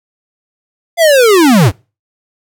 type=linear sweep; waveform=square; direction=down; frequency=696 to 77.78 Hz; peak=-5 dBFS; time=0.97-1.72 s; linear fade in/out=50 ms; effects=noise-tail reverb RT60 0.3 s tail -25 dB re dry